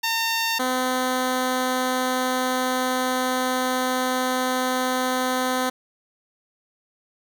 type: tone pair in turn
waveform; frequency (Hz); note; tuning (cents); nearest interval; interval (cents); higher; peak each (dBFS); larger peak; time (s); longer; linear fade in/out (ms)
10% pulse; 910 / 255.4; A#5 / C4; -42 / -42; octave + minor seventh; 2200; first; -13; neither; 0.03-0.59 / 0.59-5.7; second; 10
effects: none